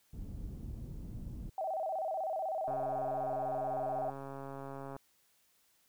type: low-pass noise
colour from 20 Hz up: pink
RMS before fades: -43 dBFS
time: 0.13-1.5 s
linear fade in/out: 10 ms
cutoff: 190 Hz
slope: 12 dB/octave
type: tone with vibrato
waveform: sine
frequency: 698.5 Hz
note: F5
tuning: in tune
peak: -33 dBFS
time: 1.58-4.1 s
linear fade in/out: 2 ms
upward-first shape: square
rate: 16 Hz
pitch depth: 160 cents each way
type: click train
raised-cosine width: 1 ms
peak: -31 dBFS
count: 314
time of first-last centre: 2.68-4.965 s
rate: 137 Hz
effects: white hiss -71 dBFS RMS until 5.88 s